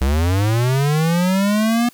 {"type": "linear sweep", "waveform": "square", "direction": "up", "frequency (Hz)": [63, 242.4], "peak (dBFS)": -15, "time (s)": [0.01, 1.89], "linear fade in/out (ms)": 5, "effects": ["white hiss -49 dBFS RMS until 1.93 s"]}